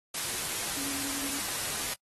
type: tone in noise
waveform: sine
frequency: 277.2 Hz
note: C#4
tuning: in tune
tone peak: -40 dBFS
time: 0.77-1.39 s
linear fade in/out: 5 ms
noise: white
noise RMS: -33 dBFS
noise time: 0.14-1.94 s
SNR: -10 dB
effects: noise-tail reverb RT60 0.1 s tail -26 dB re dry + AAC 32 kbps